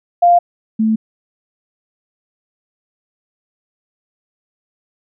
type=tone pair in turn; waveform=sine; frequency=698 / 219.9 Hz; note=F5 / A3; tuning=-1 / -1 cents; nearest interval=octave + minor sixth; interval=2000 cents; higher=first; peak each=-6 / -11 dBFS; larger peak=first; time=0.22-0.39 / 0.79-0.96 s; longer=neither; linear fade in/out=10 ms; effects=none